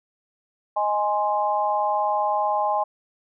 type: chord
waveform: sine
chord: Ab major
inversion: second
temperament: equal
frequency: 622.3 / 830.6 / 1046.5 Hz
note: Eb5 / Ab5 / C6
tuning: 0 / 0 / 0 cents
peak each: -26 / -22 / -26 dBFS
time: 0.76-2.84 s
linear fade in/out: 10 ms
effects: none

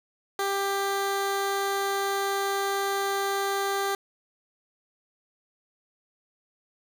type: tone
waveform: 15% pulse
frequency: 395.1 Hz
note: G4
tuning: 14 cents sharp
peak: -19 dBFS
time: 0.39-3.95 s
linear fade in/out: 2 ms
effects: none

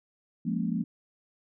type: chord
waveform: sine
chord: Bb minor seventh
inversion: second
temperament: equal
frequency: 174.61 / 207.7 / 233.1 / 277.2 Hz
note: F3 / Ab3 / Bb3 / Db4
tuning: 0 / 0 / 0 / 0 cents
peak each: -31 / -32 / -31 / -37 dBFS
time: 0.45-0.84 s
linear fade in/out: 10 ms
effects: none

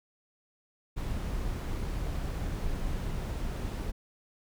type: noise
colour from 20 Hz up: brown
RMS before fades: -33 dBFS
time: 0.96-3.92 s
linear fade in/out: 20 ms
effects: none

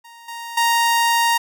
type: tone with level steps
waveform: sawtooth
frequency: 932.3 Hz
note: A#5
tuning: in tune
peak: -37 / -26 / -11 dBFS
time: 0.04-1.38 s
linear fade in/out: 10 ms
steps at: 0.28 / 0.57 s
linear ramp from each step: 5 ms
effects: none

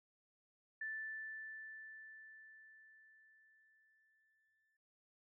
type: tone with exponential decay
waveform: sine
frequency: 1760 Hz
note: A6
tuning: in tune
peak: -40 dBFS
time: 0.81-4.77 s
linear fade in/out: 5 ms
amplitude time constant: 860 ms
effects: none

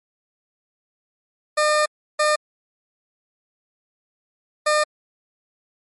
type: tone bursts at uneven times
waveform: 20% pulse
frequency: 605 Hz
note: D#5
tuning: 49 cents flat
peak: -11 dBFS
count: 3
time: 1.57-1.86 / 2.19-2.36 / 4.66-4.84 s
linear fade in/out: 10 ms
effects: MP3 48 kbps

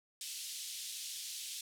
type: band-pass noise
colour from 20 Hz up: pink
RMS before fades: -44 dBFS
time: 0.21-1.61 s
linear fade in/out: 2 ms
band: 3200 to 12000 Hz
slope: 24 dB/octave
effects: none

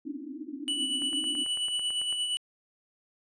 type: band-pass noise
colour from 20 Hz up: white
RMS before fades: -39 dBFS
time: 0.05-1.44 s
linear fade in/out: 5 ms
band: 260 to 310 Hz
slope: 96 dB/octave
type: tone with tremolo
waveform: square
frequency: 2960 Hz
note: F#7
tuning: in tune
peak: -27 dBFS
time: 0.68-2.37 s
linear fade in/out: 0 ms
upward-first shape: sine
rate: 8.6 Hz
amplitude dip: 40%
type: click train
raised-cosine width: 0.5 ms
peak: -31 dBFS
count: 11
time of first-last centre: 1.02-2.126 s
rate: 9.04 Hz
effects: resampled to 22050 Hz

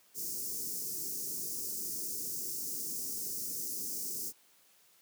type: band-stop noise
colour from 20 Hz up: white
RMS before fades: -38 dBFS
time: 0.14-4.33 s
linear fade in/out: 50 ms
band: 450 to 5100 Hz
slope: 48 dB/octave
effects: white hiss -65 dBFS RMS until 5.01 s + high-pass 150 Hz 12 dB/octave

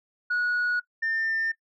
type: tone pair in turn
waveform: sine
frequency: 1459 / 1799.3 Hz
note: F#6 / A6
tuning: -25 / +38 cents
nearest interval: major third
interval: 363 cents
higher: second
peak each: -21 / -23 dBFS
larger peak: first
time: 0.3-0.8 / 1.02-1.52 s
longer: neither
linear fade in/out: 10 ms
effects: noise-tail reverb RT60 0.1 s tail -20 dB re dry + tanh soft clip ceiling -21 dBFS

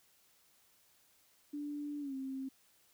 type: tone with pitch glide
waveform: sine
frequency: 292.2 to 266.4 Hz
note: D4 to C4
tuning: -9 to +31 cents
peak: -38 dBFS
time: 1.53-2.49 s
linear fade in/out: 10 ms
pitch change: -160 cents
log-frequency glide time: 2-2.14 s
effects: white hiss -69 dBFS RMS until 2.93 s

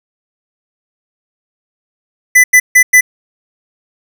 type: tone bursts at uneven times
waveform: square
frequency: 2000 Hz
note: B6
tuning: 21 cents sharp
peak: -3 dBFS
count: 4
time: 2.35-2.44 / 2.53-2.6 / 2.75-2.83 / 2.93-3.01 s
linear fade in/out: 10 ms
effects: none

